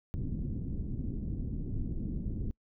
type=low-pass noise; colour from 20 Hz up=pink; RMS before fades=-35 dBFS; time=0.14-2.51 s; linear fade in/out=0 ms; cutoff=280 Hz; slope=24 dB/octave; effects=noise-tail reverb RT60 0.1 s tail -26 dB re dry